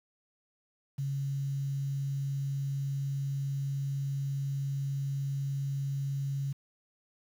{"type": "tone with quantisation", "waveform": "sine", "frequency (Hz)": 138.3, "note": "C#3", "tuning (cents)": -4, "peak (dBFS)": -30, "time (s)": [0.98, 6.53], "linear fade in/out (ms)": 10, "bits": 9, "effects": []}